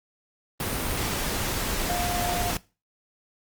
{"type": "tone in noise", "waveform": "sine", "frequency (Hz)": 707, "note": "F5", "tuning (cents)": 21, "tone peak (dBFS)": -29, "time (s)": [1.89, 2.51], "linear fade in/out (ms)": 2, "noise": "pink", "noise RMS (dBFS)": -28, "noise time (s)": [0.6, 2.57], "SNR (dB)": -4, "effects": ["noise-tail reverb RT60 0.3 s tail -20 dB re dry", "Opus 32 kbps"]}